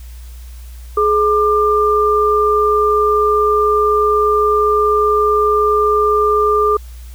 sine tone pair together, 422.4 / 1194.7 Hz, G#4 / D6, +29 / +29 cents, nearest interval octave + tritone, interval 1800 cents, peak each -13 dBFS, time 0.97-6.77 s, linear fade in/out 5 ms, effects added 60 Hz sine -30 dBFS peak until 7.14 s + white hiss -46 dBFS RMS until 7.14 s

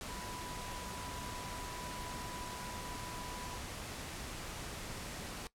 sine tone in noise, 987.8 Hz, B5, in tune, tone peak -48 dBFS, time 0.09-3.58 s, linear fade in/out 0 ms, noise pink, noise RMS -44 dBFS, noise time 0.01-5.47 s, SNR -7 dB, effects noise-tail reverb RT60 0.1 s tail -18 dB re dry + low-pass 11000 Hz 12 dB/octave

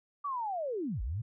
sine linear two-way sweep, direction down then up, 1174.7 to 44.96 to 121.3 Hz, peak -32 dBFS, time 0.24-1.22 s, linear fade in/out 10 ms, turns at 1.02 s, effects none

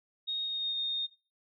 sine tone with pitch glide, 3729 to 3684 Hz, A#7 to A#7, 0 to -21 cents, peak -30 dBFS, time 0.27-1.07 s, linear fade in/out 20 ms, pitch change -21 cents, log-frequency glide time 0.43-0.78 s, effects noise-tail reverb RT60 0.3 s tail -17 dB re dry

